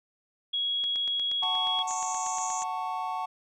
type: tone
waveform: sine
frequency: 3322 Hz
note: G#7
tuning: in tune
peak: -26 dBFS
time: 0.53-1.83 s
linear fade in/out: 10 ms
type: click train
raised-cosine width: 0.2 ms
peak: -26 dBFS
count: 16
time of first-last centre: 0.84-2.621 s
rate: 8.42 Hz
type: chord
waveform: triangle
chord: F# minor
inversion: none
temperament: just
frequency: 740 / 888 / 1110 Hz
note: F#5 / A5 / C#6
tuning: 0 / +16 / +2 cents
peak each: -32 / -32 / -33 dBFS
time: 1.42-3.26 s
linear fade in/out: 10 ms
type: band-pass noise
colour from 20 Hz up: pink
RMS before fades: -36 dBFS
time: 1.87-2.64 s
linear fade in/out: 10 ms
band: 6200 to 7300 Hz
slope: 96 dB/octave
effects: none